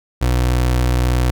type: tone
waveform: 30% pulse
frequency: 61.74 Hz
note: B1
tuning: in tune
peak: -11 dBFS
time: 0.21-1.31 s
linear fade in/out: 10 ms
effects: none